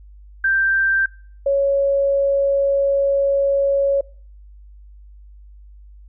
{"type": "tone pair in turn", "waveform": "sine", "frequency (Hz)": [1571, 555.4], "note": ["G6", "C#5"], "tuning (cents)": [3, 3], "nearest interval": "octave + tritone", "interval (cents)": 1800, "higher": "first", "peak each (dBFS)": -14, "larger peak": "neither", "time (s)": [[0.44, 1.06], [1.46, 4.01]], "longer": "second", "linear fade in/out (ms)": 5, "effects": ["noise-tail reverb RT60 0.5 s tail -24 dB re dry", "added 50 Hz sine -40 dBFS peak until 6.08 s"]}